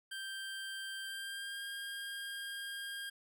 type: tone with pitch glide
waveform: 25% pulse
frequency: 1575 to 1611.8 Hz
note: G6 to G6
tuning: +8 to +48 cents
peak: -37 dBFS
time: 0.11-3.1 s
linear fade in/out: 10 ms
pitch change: +40 cents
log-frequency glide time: 1.04-1.63 s
effects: none